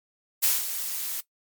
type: noise with ADSR envelope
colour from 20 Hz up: blue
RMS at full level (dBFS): -20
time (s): 0.42-1.21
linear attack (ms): 18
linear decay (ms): 190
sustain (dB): -11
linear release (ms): 12
effects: noise-tail reverb RT60 0.1 s tail -18 dB re dry + MP3 96 kbps